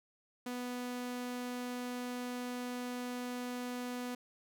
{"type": "tone", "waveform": "sawtooth", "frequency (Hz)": 246.9, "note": "B3", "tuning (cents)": 0, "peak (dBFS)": -34, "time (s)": [0.46, 4.15], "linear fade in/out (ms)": 5, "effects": []}